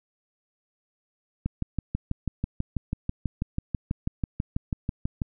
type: click train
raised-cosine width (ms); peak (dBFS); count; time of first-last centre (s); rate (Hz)
5; -14; 24; 1.46-5.218; 6.12
effects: none